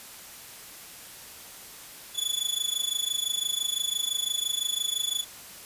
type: tone with amplitude modulation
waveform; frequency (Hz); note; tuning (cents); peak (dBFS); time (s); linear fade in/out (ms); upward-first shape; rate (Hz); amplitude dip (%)
sawtooth; 3445; A7; -37; -20; 2.14-5.25; 50; sine; 25.9; 85
effects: white hiss -45 dBFS RMS until 5.65 s + resampled to 32000 Hz